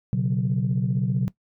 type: chord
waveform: sine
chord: B suspended second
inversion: none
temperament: just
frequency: 123.47 / 138.9 / 185.21 Hz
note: B2 / C#3 / F#3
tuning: 0 / +4 / +2 cents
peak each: -24 dBFS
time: 0.13-1.28 s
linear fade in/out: 0 ms
effects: noise-tail reverb RT60 0.1 s tail -19 dB re dry + tanh soft clip ceiling -14 dBFS